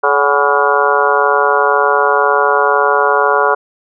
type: harmonic tone with a mistuned harmonic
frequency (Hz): 142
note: C#3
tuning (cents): +42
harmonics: 3 / 4 / 5 / 6 / 7 / 8 / 9 / 10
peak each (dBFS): -16 / -17 / -18 / -21 / -16 / -17 / -22 / -16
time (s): 0.03-3.55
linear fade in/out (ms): 10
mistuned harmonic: 5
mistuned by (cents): +73
effects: none